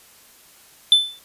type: tone with exponential decay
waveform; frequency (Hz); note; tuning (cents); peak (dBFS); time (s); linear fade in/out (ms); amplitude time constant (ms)
triangle; 3520; A7; 0; -5; 0.92-1.19; 1; 58
effects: white hiss -50 dBFS RMS until 1.24 s + resampled to 32000 Hz